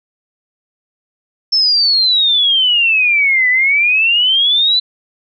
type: exponential two-way sweep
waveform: sine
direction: down then up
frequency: 5350 to 1975.5 to 4044 Hz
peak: -9 dBFS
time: 1.52-4.8 s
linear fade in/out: 10 ms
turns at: 3.49 s
effects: none